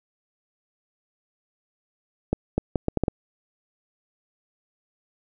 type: accelerating click train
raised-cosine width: 2 ms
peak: -8 dBFS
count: 7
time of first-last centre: 2.33-3.082 s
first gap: 250 ms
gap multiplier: 0.71
effects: none